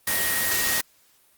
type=tone in noise; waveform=sine; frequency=1877 Hz; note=A#6; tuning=11 cents sharp; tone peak=-28 dBFS; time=0.07-0.81 s; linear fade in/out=5 ms; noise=white; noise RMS=-24 dBFS; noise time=0.07-0.81 s; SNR=-7 dB; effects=white hiss -60 dBFS RMS until 1.37 s + Opus 32 kbps